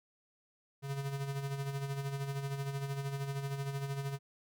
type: tone with tremolo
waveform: square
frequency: 138.59 Hz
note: C#3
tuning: in tune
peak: -34 dBFS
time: 0.82-4.19 s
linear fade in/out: 50 ms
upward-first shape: sine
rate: 13 Hz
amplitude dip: 55%
effects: none